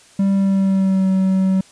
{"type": "tone with pitch glide", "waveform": "triangle", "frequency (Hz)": [196, 189.76], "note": ["G3", "F#3"], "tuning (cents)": [0, 44], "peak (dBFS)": -11, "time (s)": [0.19, 1.61], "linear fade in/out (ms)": 5, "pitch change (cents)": -56, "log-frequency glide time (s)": [0.33, 1.08], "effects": ["white hiss -48 dBFS RMS until 1.71 s", "resampled to 22050 Hz"]}